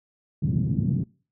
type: band-pass noise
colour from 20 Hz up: pink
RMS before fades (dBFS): -24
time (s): 0.42-1.04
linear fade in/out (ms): 5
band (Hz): 110 to 210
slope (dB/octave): 24
effects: noise-tail reverb RT60 0.4 s tail -24 dB re dry